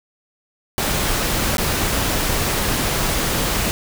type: noise with dropouts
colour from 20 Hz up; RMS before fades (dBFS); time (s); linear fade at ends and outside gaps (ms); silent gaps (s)
pink; -20; 0.78-3.71; 0; 1.57-1.582
effects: none